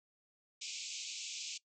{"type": "band-pass noise", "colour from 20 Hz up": "white", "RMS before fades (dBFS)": -44, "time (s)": [0.61, 1.58], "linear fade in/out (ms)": 10, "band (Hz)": [2300, 7500], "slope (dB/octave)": 96, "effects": ["noise-tail reverb RT60 0.1 s tail -20 dB re dry"]}